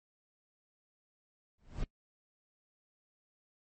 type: noise with exponential growth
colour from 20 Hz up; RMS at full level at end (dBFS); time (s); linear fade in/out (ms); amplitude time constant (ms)
brown; -32; 1.58-1.84; 5; 55
effects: noise-tail reverb RT60 0.1 s tail -22 dB re dry + MP3 32 kbps